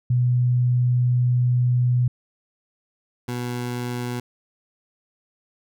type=tone pair in turn; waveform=sine / 20% pulse; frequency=123.6 / 122.32 Hz; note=B2 / B2; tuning=+2 / -16 cents; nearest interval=unison; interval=18 cents; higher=first; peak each=-16 / -21 dBFS; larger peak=first; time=0.1-2.08 / 3.28-4.2 s; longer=first; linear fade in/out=5 ms; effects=none